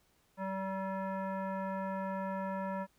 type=tone with frequency modulation; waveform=sine; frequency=191.6 Hz; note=G3; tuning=39 cents flat; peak=-34 dBFS; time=0.37-2.87 s; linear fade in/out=50 ms; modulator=768 Hz; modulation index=1.3; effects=pink hiss -71 dBFS RMS until 2.98 s